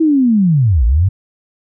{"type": "linear two-way sweep", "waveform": "sine", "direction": "down then up", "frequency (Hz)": [329.4, 53, 102.2], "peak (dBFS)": -8, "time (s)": [0, 1.09], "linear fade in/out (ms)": 10, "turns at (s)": 0.85, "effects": []}